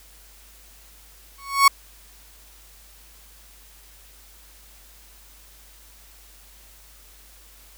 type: tone with exponential growth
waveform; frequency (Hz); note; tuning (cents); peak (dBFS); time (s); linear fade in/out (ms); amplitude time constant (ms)
35% pulse; 1108.7; C#6; 0; -6; 1.38-1.68; 5; 64
effects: added 50 Hz sine -51 dBFS peak until 7.77 s + white hiss -51 dBFS RMS until 7.77 s